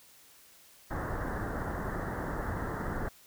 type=low-pass noise; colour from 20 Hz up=pink; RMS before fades=-35 dBFS; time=0.9-3.09 s; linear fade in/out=10 ms; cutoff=1900 Hz; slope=96 dB/octave; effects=white hiss -58 dBFS RMS until 3.26 s